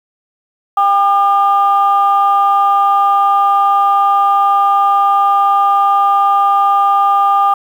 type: tone pair together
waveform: sine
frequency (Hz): 797 / 1206.3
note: G5 / D6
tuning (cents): +28 / +46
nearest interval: perfect fifth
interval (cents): 718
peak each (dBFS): -10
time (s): 0.77-7.54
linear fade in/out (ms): 5
effects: tanh soft clip ceiling -2 dBFS + 7-bit